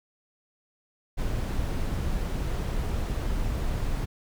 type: noise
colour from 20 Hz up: brown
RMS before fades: -28 dBFS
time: 1.17-4.06 s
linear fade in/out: 20 ms
effects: none